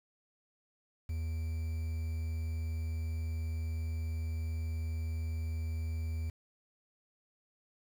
triangle tone with quantisation, 80.7 Hz, E2, 36 cents flat, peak -31 dBFS, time 1.09-6.3 s, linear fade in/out 5 ms, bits 9, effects none

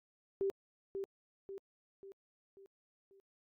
sine tone with echo, 391.3 Hz, G4, 3 cents flat, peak -31 dBFS, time 0.41-0.5 s, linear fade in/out 0 ms, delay 540 ms, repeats 5, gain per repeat -6 dB, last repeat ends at 3.2 s, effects Opus 48 kbps

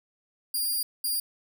5% pulse tone bursts at uneven times, 4804 Hz, D8, 38 cents sharp, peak -19 dBFS, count 2, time 0.54-0.83 / 1.04-1.2 s, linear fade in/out 5 ms, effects none

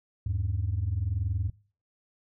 sine tone pair together, 80.32 / 101.2 Hz, E2 / G#2, -44 / -44 cents, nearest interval major third, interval 400 cents, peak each -29 / -27 dBFS, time 0.26-1.5 s, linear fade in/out 5 ms, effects noise-tail reverb RT60 0.4 s tail -23 dB re dry + tanh soft clip ceiling -21 dBFS

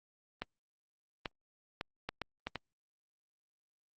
clicks, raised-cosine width 0.3 ms, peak -20 dBFS, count 7, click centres 0.42 / 1.258 / 1.811 / 2.09 / 2.217 / 2.47 / 2.557 s, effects Opus 32 kbps

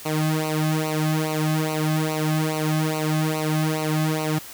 sawtooth tone with flanger, 155.56 Hz, D#3, in tune, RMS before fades -23 dBFS, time 0.05-4.39 s, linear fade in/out 10 ms, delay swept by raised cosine 0.58 to 2.18 ms, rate 2.4 Hz, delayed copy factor -1, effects white hiss -40 dBFS RMS until 4.53 s

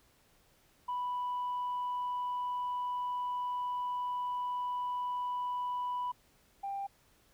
sine tone pair in turn, 987.8 / 792.3 Hz, B5 / G5, 0 / +18 cents, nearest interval major third, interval 382 cents, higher first, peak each -31 / -34 dBFS, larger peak first, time 0.88-6.12 / 6.63-6.87 s, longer first, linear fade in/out 10 ms, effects tanh soft clip ceiling -30 dBFS + pink hiss -67 dBFS RMS until 7.33 s

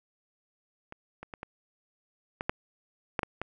clicks, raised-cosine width 0.5 ms, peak -27 / -26 / -25 / -23 / -17 / -11 / -12 / -15 / -18 dBFS, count 9, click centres 0.924 / 1.23 / 1.338 / 1.431 / 2.409 / 2.495 / 3.192 / 3.232 / 3.416 s, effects none

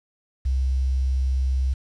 sine tone with quantisation, 65.41 Hz, C2, in tune, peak -19 dBFS, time 0.45-1.74 s, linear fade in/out 10 ms, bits 8, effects resampled to 22050 Hz

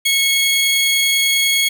sawtooth tone pair together, 2192 / 3303 Hz, C#7 / G#7, -20 / -10 cents, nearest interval perfect fifth, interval 710 cents, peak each -13 dBFS, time 0.05-1.69 s, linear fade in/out 10 ms, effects none

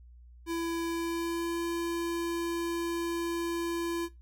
square tone with pitch glide, 334.5 to 339.2 Hz, E4 to E4, +25 to +50 cents, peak -31 dBFS, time 0.46-4.09 s, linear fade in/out 50 ms, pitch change +25 cents, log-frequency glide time 0.85-1.63 s, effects noise-tail reverb RT60 0.2 s tail -19 dB re dry + added 60 Hz sine -50 dBFS peak until 4.21 s

